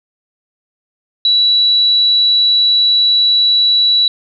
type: tone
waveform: sine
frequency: 3930 Hz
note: B7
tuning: 9 cents flat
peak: -8 dBFS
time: 1.25-4.08 s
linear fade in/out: 2 ms
effects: none